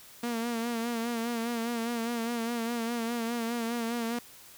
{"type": "tone with vibrato", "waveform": "sawtooth", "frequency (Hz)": 233.1, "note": "A#3", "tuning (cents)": 0, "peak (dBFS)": -26, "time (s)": [0.23, 4.19], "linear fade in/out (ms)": 5, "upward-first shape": "sine", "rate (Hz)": 4.9, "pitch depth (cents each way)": 51, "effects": ["white hiss -52 dBFS RMS until 4.57 s"]}